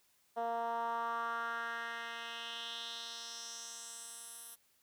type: tone with band-pass filter sweep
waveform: 10% pulse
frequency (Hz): 232.2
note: A#3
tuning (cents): -7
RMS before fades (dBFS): -41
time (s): 0.36-4.56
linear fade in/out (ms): 20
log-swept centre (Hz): 660 to 12000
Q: 2.8
effects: white hiss -72 dBFS RMS until 4.82 s